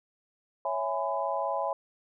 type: chord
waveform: sine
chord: C# minor seventh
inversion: none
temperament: equal with one note detuned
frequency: 554.4 / 659.3 / 830.6 / 1005 Hz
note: C#5 / E5 / G#5 / B5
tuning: 0 / 0 / 0 / +30 cents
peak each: -33 dBFS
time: 0.65-1.73 s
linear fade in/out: 2 ms
effects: none